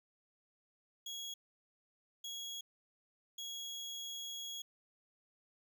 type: tone bursts at uneven times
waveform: 30% pulse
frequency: 3322 Hz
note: G#7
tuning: in tune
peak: -39 dBFS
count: 3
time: 1.06-1.34 / 2.24-2.61 / 3.38-4.62 s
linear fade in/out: 5 ms
effects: none